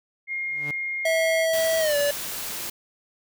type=tone; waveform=sine; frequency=2132 Hz; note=C7; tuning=32 cents sharp; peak=-26 dBFS; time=0.27-1.47 s; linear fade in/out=50 ms
type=tone with exponential growth; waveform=sawtooth; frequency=146.83 Hz; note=D3; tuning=in tune; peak=-28 dBFS; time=0.43-0.71 s; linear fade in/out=5 ms; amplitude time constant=60 ms
type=tone with pitch glide; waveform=square; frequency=650 to 575.7 Hz; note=E5 to D5; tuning=-24 to -35 cents; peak=-21 dBFS; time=1.05-2.11 s; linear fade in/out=5 ms; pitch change=-211 cents; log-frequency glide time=1.79-1.96 s
type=noise; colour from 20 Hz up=white; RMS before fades=-32 dBFS; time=1.53-2.7 s; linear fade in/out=5 ms
effects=none